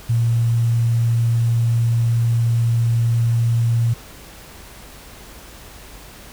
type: tone with quantisation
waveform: sine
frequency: 116.54 Hz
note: A#2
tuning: in tune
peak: -14 dBFS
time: 0.09-3.94 s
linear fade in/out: 10 ms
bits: 7
effects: added 50 Hz sine -45 dBFS peak until 6.32 s + pink hiss -41 dBFS RMS until 6.32 s